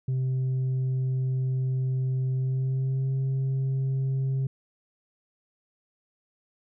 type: tone with pitch glide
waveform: sine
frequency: 130 to 133.58 Hz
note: C3 to C3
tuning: -11 to +36 cents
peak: -21 dBFS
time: 0.08-4.47 s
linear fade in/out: 5 ms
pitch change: +47 cents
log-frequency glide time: 2.34-3.12 s
effects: tanh soft clip ceiling -23 dBFS